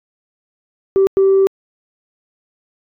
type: tone bursts at uneven times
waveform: sine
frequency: 387.6 Hz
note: G4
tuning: 20 cents flat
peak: -7 dBFS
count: 2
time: 0.96-1.07 / 1.17-1.47 s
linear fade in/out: 0 ms
effects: tanh soft clip ceiling -6 dBFS